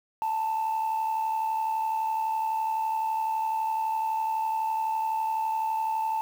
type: tone with amplitude modulation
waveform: sine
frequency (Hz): 884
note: A5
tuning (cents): +8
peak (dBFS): -21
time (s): 0.22-6.21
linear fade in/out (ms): 0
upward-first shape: sine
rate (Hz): 71.9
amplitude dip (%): 55
effects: tanh soft clip ceiling -22 dBFS + 8-bit